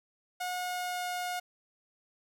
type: tone with pitch glide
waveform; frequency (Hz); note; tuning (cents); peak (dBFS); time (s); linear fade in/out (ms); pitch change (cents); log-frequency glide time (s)
sawtooth; 724 to 719; F#5 to F#5; -38 to -50; -29; 0.4-1.4; 10; -12; 0.52-1.13
effects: none